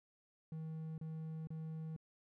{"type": "tone bursts", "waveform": "triangle", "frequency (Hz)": 159.1, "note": "D#3", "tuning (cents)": 39, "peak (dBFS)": -40, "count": 3, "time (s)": [0.52, 1.964], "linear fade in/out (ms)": 2, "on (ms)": 460, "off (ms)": 32, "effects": []}